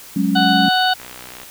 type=chord; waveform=sine; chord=F# suspended second; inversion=none; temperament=equal; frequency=185 / 207.7 / 277.2 Hz; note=F#3 / G#3 / C#4; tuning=0 / 0 / 0 cents; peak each=-19 dBFS; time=0.16-0.69 s; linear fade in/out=5 ms
type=harmonic tone; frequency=743 Hz; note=F#5; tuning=7 cents sharp; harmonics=1 / 2 / 4 / 5 / 6; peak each=-16 / -19 / -22 / -23 / -24 dBFS; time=0.35-0.94 s; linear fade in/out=10 ms
type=click train; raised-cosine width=0.3 ms; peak=-19 dBFS; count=28; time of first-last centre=1-1.433 s; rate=62.4 Hz
effects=white hiss -39 dBFS RMS until 1.5 s